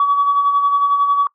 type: tone with tremolo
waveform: sine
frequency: 1136 Hz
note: C#6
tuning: 42 cents sharp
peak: -9 dBFS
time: 0-1.27 s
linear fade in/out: 2 ms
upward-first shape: sine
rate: 11 Hz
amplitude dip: 50%
effects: noise-tail reverb RT60 0.1 s tail -23 dB re dry + tanh soft clip ceiling -6 dBFS